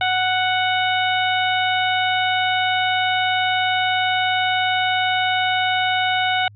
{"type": "harmonic tone", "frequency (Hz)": 740, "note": "F#5", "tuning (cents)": 0, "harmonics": [1, 2, 3, 4, 5], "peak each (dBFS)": [-20, -23, -25, -26, -27], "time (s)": [0.01, 6.48], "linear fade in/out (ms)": 2, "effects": ["added 103 Hz sine -42 dBFS peak until 6.55 s"]}